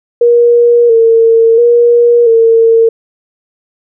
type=tone with vibrato; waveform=sine; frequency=465.2 Hz; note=A#4; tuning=4 cents flat; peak=-3 dBFS; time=0.21-2.89 s; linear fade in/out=5 ms; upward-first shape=square; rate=0.73 Hz; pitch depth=38 cents each way; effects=none